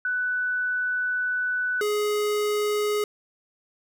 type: tone pair in turn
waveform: sine / square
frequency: 1491 / 418.4 Hz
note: F#6 / G#4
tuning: +13 / +13 cents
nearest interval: octave + minor seventh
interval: 2200 cents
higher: first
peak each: -23 / -23 dBFS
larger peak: neither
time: 0.05-1.81 / 1.81-3.04 s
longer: first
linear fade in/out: 2 ms
effects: none